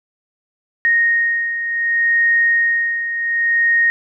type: beating tone pair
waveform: sine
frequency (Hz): 1861 / 1861.67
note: A#6 / A#6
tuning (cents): -3 / -3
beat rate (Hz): 0.67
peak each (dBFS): -21 / -14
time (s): 0.85-3.9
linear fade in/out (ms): 0
effects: none